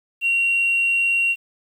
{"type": "tone", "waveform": "sine", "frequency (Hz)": 2749, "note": "F7", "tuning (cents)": -28, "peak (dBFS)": -15, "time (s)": [0.21, 1.36], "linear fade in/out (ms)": 50, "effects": ["tanh soft clip ceiling -13 dBFS", "8-bit"]}